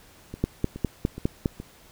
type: two click trains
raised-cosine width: 3 ms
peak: -22 / -9 dBFS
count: 4 / 6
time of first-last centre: 0.34-1.601 / 0.44-1.458 s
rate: 2.38 / 4.91 Hz
effects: pink hiss -53 dBFS RMS until 1.91 s